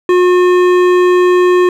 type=tone with hard clipping; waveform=sine; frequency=360 Hz; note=F#4; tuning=47 cents flat; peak=-8 dBFS; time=0.09-1.69 s; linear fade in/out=2 ms; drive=13 dB; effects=none